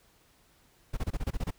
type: noise bursts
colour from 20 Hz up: brown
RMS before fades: -30 dBFS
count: 9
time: 0.93-1.508 s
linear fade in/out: 10 ms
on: 42 ms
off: 25 ms
effects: pink hiss -64 dBFS RMS until 1.58 s